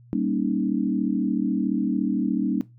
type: chord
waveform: sine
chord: Eb dominant seventh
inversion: first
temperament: equal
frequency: 196 / 233.1 / 277.2 / 311.1 Hz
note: G3 / Bb3 / Db4 / Eb4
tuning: 0 / 0 / 0 / 0 cents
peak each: -27 / -26 / -26 / -28 dBFS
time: 0.13-2.61 s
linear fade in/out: 0 ms
effects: noise-tail reverb RT60 0.2 s tail -17 dB re dry + added 120 Hz sine -48 dBFS peak until 2.78 s